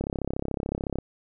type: click train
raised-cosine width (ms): 2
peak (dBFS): -15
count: 34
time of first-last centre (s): 0.01-0.986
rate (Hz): 33.8
effects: none